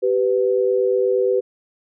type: tone pair together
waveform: sine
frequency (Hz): 388.3 / 496.9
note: G4 / B4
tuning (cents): -16 / +11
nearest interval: major third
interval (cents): 427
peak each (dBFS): -18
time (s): 0.02-1.41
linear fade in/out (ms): 20
effects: none